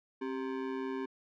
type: ring-modulated tone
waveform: square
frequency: 329.6 Hz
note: E4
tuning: in tune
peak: -32 dBFS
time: 0.21-1.06 s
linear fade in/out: 10 ms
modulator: 62.6 Hz
effects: low-pass 2000 Hz 12 dB/octave